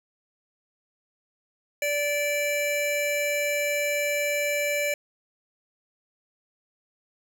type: tone pair together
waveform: square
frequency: 581 / 2329 Hz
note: D5 / D7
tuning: -19 / -15 cents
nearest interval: 2 octaves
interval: 2404 cents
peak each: -27 / -28 dBFS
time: 1.82-4.94 s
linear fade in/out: 2 ms
effects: none